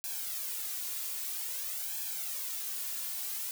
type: noise with flanger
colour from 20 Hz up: blue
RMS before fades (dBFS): -37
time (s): 0.04-3.51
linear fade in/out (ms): 0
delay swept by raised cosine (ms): 1.2 to 2.9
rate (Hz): 0.51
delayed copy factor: +0.85
effects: none